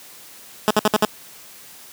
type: tone bursts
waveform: 10% pulse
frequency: 213 Hz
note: G#3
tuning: 44 cents sharp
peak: -5 dBFS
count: 5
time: 0.68-1.05 s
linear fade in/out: 0 ms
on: 26 ms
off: 60 ms
effects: white hiss -43 dBFS RMS until 1.92 s + high-pass 100 Hz 12 dB/octave